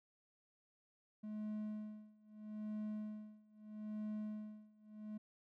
triangle tone with tremolo, 213 Hz, G#3, 44 cents sharp, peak -38 dBFS, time 1.23-5.18 s, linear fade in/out 10 ms, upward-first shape sine, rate 0.78 Hz, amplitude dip 95%, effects none

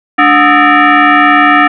sine tone with frequency modulation, 293.7 Hz, D4, in tune, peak -3 dBFS, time 0.18-1.68 s, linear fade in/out 10 ms, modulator 510 Hz, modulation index 3.7, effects none

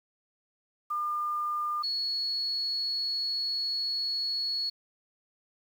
sine tone pair in turn, 1204 / 4366 Hz, D6 / C#8, +43 / -27 cents, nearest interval octave + minor seventh, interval 2230 cents, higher second, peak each -28 dBFS, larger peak neither, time 0.9-1.83 / 1.83-4.7 s, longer second, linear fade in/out 10 ms, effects 9-bit

